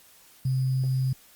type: tone with sample-and-hold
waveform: sine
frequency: 130.81 Hz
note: C3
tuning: in tune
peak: -22 dBFS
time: 0.45-1.13 s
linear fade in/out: 5 ms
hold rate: 4900 Hz
effects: white hiss -55 dBFS RMS until 1.35 s + Opus 48 kbps